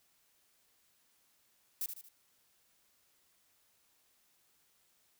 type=noise with echo; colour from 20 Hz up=violet; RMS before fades=-36 dBFS; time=1.81-1.86 s; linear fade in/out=2 ms; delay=76 ms; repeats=3; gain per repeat=-7 dB; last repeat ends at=2.088 s; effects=white hiss -72 dBFS RMS until 5.19 s